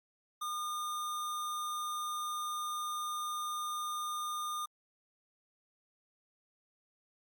square tone, 1214 Hz, D#6, 43 cents flat, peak -36 dBFS, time 0.41-4.66 s, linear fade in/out 10 ms, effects Opus 48 kbps

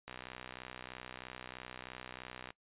click train, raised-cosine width 0.3 ms, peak -28 dBFS, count 154, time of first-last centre 0.08-2.505 s, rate 63.1 Hz, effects noise-tail reverb RT60 0.1 s tail -21 dB re dry + resampled to 8000 Hz

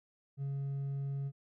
sine tone with hard clipping, 138.59 Hz, C#3, in tune, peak -35 dBFS, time 0.37-1.32 s, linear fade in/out 50 ms, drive 2 dB, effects none

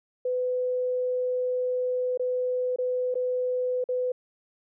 sine tone with dropouts, 502 Hz, B4, 28 cents sharp, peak -24 dBFS, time 0.25-4.12 s, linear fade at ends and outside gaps 5 ms, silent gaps 2.175-2.195 / 2.761-2.785 / 3.143-3.153 / 3.841-3.888 s, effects none

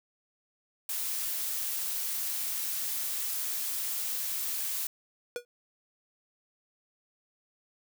blue noise, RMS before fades -33 dBFS, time 0.89-4.87 s, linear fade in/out 2 ms
square tone with exponential decay, 483.8 Hz, B4, 36 cents flat, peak -29 dBFS, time 5.36-5.45 s, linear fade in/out 1 ms, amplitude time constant 19 ms
effects none

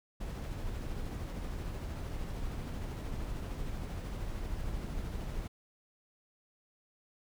brown noise with tremolo, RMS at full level -37 dBFS, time 0.2-5.48 s, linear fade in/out 10 ms, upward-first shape sine, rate 13 Hz, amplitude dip 25%, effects none

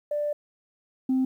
sine tone pair in turn, 590 / 260.5 Hz, D5 / C4, +8 / -7 cents, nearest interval octave + major second, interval 1415 cents, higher first, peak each -24 / -19 dBFS, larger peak second, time 0.11-0.33 / 1.09-1.25 s, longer first, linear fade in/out 5 ms, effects tanh soft clip ceiling -18 dBFS + 10-bit

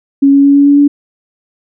sine tone with pitch steps, 277.2 / 279.1 / 281.1 / 283 / 285 / 287 Hz, C#4 / C#4 / C#4 / C#4 / C#4 / D4, 0 / +12 / +24 / +36 / +48 / -40 cents, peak -3 dBFS, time 0.22-0.88 s, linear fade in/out 10 ms, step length 110 ms, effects none

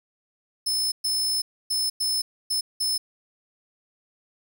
sawtooth tone bursts at uneven times, 5240 Hz, E8, 11 cents flat, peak -20 dBFS, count 6, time 0.66-0.92 / 1.04-1.42 / 1.7-1.9 / 2-2.22 / 2.5-2.61 / 2.8-2.98 s, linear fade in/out 10 ms, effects 10-bit

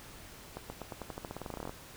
accelerating click train, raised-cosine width 1 ms, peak -25 dBFS, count 20, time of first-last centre 0.57-1.694 s, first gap 130 ms, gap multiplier 0.9, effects pink hiss -51 dBFS RMS until 1.96 s

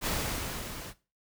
pink noise with level ramp, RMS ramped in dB -29 to -43 dBFS, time 0.01-0.94 s, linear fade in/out 50 ms, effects noise-tail reverb RT60 0.3 s tail -17 dB re dry

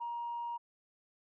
sine tone, 945 Hz, A#5, 23 cents sharp, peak -35 dBFS, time 0-0.58 s, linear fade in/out 20 ms, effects tanh soft clip ceiling -32 dBFS

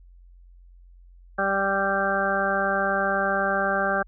harmonic tone, 196 Hz, G3, in tune, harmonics 1 / 2 / 3 / 4 / 6 / 7 / 8, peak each -32 / -32 / -27 / -28 / -30 / -31 / -26 dBFS, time 1.38-4.03 s, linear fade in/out 10 ms, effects added 44 Hz sine -47 dBFS peak until 4.07 s

